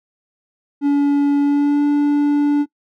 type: tone with pitch glide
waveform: triangle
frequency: 285.2 to 290.5 Hz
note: C#4 to D4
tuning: +49 to -19 cents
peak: -10 dBFS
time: 0.81-2.66 s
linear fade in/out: 50 ms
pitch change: +32 cents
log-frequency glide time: 1.41-1.84 s
effects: noise-tail reverb RT60 0.1 s tail -21 dB re dry